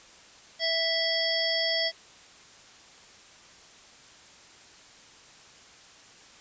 harmonic tone, 659.3 Hz, E5, in tune, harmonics 1 / 3 / 5 / 7 / 8, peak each -31 / -31 / -31 / -31 / -31 dBFS, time 0.59-1.92 s, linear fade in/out 50 ms, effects white hiss -52 dBFS RMS until 6.4 s + resampled to 16000 Hz

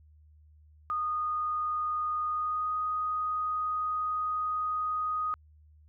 sine tone with pitch glide, 1232 to 1245.6 Hz, D#6 to D#6, -17 to +2 cents, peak -28 dBFS, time 0.9-5.34 s, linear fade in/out 0 ms, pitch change +19 cents, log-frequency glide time 2.29-2.74 s, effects added 76 Hz sine -55 dBFS peak until 5.88 s

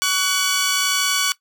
10% pulse tone pair together, 1131 / 1487.6 Hz, C#6 / F#6, +34 / +9 cents, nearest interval perfect fourth, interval 475 cents, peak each -12 dBFS, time 0.02-1.32 s, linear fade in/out 0 ms, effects noise-tail reverb RT60 0.1 s tail -18 dB re dry

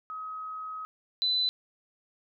sine tone pair in turn, 1269 / 4006 Hz, D#6 / B7, +34 / +24 cents, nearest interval octave + minor sixth, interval 1990 cents, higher second, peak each -35 / -24 dBFS, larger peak second, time 0.1-0.85 / 1.22-1.49 s, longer first, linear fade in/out 0 ms, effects none

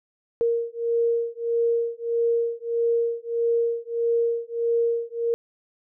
sine beating tone pair, 465.4 / 467 Hz, A#4 / A#4, -3 / +3 cents, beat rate 1.6 Hz, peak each -24 dBFS, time 0.41-5.34 s, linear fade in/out 0 ms, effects none

